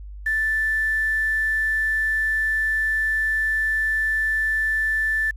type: tone with quantisation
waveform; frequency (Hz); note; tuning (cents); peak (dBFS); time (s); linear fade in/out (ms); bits
sine; 1760; A6; 0; -19; 0.26-5.31; 5; 7
effects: added 50 Hz sine -34 dBFS peak until 5.36 s + resampled to 32000 Hz